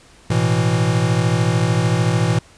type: chord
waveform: square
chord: A suspended second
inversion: none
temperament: equal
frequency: 110 / 123.47 / 164.81 Hz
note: A2 / B2 / E3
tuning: 0 / 0 / 0 cents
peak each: -20 dBFS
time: 0.3-2.39 s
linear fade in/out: 5 ms
effects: pink hiss -48 dBFS RMS until 2.57 s + resampled to 22050 Hz